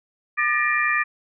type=tone cluster; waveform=sine; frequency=1201 / 1761 / 1891 / 2382 Hz; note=D6 / A6 / A#6 / D7; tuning=+38 / +1 / +24 / +24 cents; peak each=-24 dBFS; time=0.37-1.04 s; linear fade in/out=20 ms; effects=none